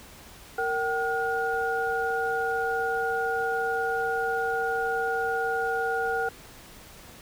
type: tone cluster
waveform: sine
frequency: 461.6 / 768 / 1433 Hz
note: A#4 / G5 / F6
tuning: -17 / -36 / +44 cents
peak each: -29 dBFS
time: 0.58-6.29 s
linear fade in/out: 5 ms
effects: pink hiss -48 dBFS RMS until 7.21 s